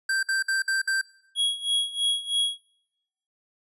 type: tone bursts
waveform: square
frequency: 1568 Hz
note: G6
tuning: in tune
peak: -23 dBFS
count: 5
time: 0.09-1.014 s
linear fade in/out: 5 ms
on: 140 ms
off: 56 ms
type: tone with tremolo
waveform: square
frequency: 3319 Hz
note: G#7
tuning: 2 cents flat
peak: -21 dBFS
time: 1.35-2.58 s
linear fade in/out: 50 ms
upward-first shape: sine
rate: 3.1 Hz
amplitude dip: 85%
effects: noise-tail reverb RT60 0.9 s tail -23 dB re dry + resampled to 24000 Hz